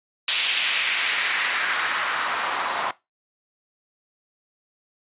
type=noise with band-pass filter sweep; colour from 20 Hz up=white; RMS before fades=-24 dBFS; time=0.28-2.91 s; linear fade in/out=2 ms; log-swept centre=3100 to 930 Hz; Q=1.8; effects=noise-tail reverb RT60 0.2 s tail -18 dB re dry + resampled to 8000 Hz